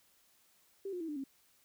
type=tone with pitch steps; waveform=sine; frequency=392 / 357.4 / 325.8 / 297.1 / 270.9 Hz; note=G4 / F4 / E4 / D4 / C#4; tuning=0 / +40 / -20 / +20 / -40 cents; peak=-37 dBFS; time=0.85-1.24 s; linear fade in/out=5 ms; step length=78 ms; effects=white hiss -69 dBFS RMS until 1.64 s